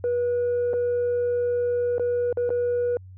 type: tone with dropouts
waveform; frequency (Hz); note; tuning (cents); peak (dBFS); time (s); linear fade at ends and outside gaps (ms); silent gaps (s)
sine; 484.8; B4; -32; -19; 0.04-2.97; 1; 0.733-0.738 / 1.982-1.996 / 2.327-2.372 / 2.493-2.503
effects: tanh soft clip ceiling -19 dBFS + added 93 Hz sine -41 dBFS peak until 3.17 s